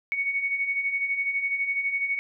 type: beating tone pair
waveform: sine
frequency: 2217 / 2229 Hz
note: C#7 / C#7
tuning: 0 / +9 cents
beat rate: 12 Hz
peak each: -32 / -25 dBFS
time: 0.12-2.19 s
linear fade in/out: 0 ms
effects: none